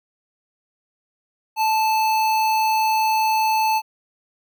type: tone with notch filter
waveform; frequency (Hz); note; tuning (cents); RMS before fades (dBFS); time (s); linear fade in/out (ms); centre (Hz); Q
square; 875; A5; -10; -19; 1.56-3.82; 50; 8500; 1.5
effects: none